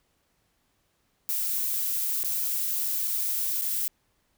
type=noise with dropouts; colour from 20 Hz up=violet; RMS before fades=-28 dBFS; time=1.29-3.88 s; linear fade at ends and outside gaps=0 ms; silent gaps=2.232-2.246 / 3.074-3.078 / 3.613-3.62 s; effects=pink hiss -71 dBFS RMS until 4.37 s